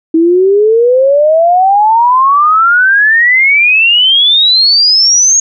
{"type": "exponential sweep", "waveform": "sine", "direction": "up", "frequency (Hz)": [319.1, 6645], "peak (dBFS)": -4, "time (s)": [0.14, 5.4], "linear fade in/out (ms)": 5, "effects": []}